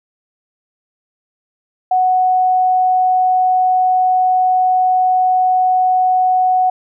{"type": "tone", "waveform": "sine", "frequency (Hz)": 740, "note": "F#5", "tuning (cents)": 0, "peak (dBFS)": -10, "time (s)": [1.91, 6.7], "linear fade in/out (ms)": 5, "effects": []}